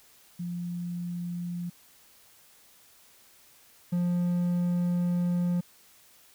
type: tone pair in turn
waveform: sine / triangle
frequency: 174.61 / 175.93 Hz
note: F3 / F3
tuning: 0 / +13 cents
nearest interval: unison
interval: 13 cents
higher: second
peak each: -31 / -22 dBFS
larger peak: second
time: 0.39-1.7 / 3.92-5.61 s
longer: second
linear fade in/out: 10 ms
effects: white hiss -58 dBFS RMS until 6.34 s